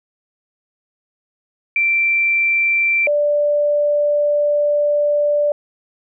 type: tone pair in turn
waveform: sine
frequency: 2349 / 587.2 Hz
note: D7 / D5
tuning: 0 / 0 cents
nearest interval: 2 octaves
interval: 2400 cents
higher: first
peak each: -13 dBFS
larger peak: neither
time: 1.76-3.07 / 3.07-5.52 s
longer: second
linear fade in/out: 2 ms
effects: none